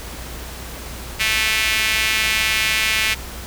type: tone with high-pass filter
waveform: sawtooth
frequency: 219.2 Hz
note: A3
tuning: 6 cents flat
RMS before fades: -19 dBFS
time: 1.19-3.15 s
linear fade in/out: 20 ms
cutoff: 2300 Hz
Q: 2.6
effects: added 60 Hz sine -34 dBFS peak until 3.46 s + pink hiss -34 dBFS RMS until 3.46 s